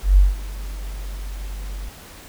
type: tone with ADSR envelope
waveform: sine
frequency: 47.6 Hz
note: F#1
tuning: 50 cents sharp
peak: -7 dBFS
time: 0.02-1.89 s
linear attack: 150 ms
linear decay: 180 ms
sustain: -20 dB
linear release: 4 ms
effects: pink hiss -42 dBFS RMS until 2.28 s